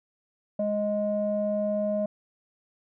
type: tone with low-pass filter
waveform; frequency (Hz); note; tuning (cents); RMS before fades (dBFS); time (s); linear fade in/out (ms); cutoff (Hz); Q
square; 208.2; G#3; +5; -27; 0.59-2.06; 5; 580; 9.7
effects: none